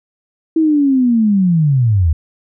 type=linear sweep; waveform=sine; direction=down; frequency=326.6 to 73.42 Hz; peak=-9 dBFS; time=0.56-2.13 s; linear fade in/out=5 ms; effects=none